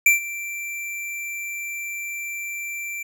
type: tone with ADSR envelope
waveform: square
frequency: 2349 Hz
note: D7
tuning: in tune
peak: -11 dBFS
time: 0.06-3.03 s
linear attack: 4 ms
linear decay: 130 ms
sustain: -18 dB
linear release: 7 ms
effects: none